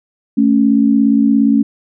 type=tone pair together; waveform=sine; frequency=220 / 277.2 Hz; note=A3 / C#4; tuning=0 / 0 cents; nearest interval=major third; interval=400 cents; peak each=-11 dBFS; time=0.37-1.63 s; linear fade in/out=10 ms; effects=none